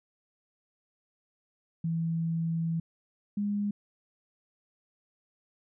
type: tone pair in turn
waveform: sine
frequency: 164.81 / 204.7 Hz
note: E3 / G#3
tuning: 0 / -25 cents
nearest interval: major third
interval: 375 cents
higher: second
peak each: -27 dBFS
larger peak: neither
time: 1.84-2.8 / 3.37-3.71 s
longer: first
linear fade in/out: 5 ms
effects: none